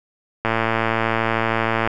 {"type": "click train", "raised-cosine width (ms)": 0.5, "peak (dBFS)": -4, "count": 162, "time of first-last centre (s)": [0.45, 1.875], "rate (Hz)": 113, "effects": []}